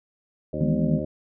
harmonic tone, 76 Hz, D#2, 40 cents flat, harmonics 1 / 2 / 3 / 4 / 5 / 7 / 8, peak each -37 / -33 / -34 / -34 / -35 / -34 / -33 dBFS, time 0.53-1.05 s, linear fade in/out 5 ms
sine chord, E major seventh, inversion third, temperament equal, 155.56 / 164.81 / 207.7 / 246.9 Hz, D#3 / E3 / G#3 / B3, 0 / 0 / 0 / 0 cents, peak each -26 dBFS, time 0.61-0.99 s, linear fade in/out 2 ms
effects none

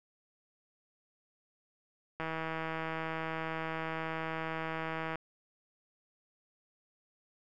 click train, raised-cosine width 0.5 ms, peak -22 dBFS, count 477, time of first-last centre 2.2-5.157 s, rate 161 Hz, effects none

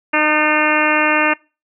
harmonic tone with a mistuned harmonic, 305 Hz, D#4, 34 cents flat, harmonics 1 / 2 / 3 / 4 / 5 / 6 / 7 / 8 / 9, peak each -21 / -21 / -21 / -21 / -21 / -21 / -21 / -21 / -21 dBFS, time 0.13-1.34 s, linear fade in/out 10 ms, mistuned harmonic 6, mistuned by -36 cents, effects noise-tail reverb RT60 0.3 s tail -24 dB re dry

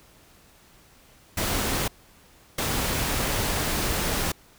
pink noise bursts at uneven times, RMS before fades -26 dBFS, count 2, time 1.37-1.88 / 2.58-4.32 s, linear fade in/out 5 ms, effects pink hiss -55 dBFS RMS until 4.58 s

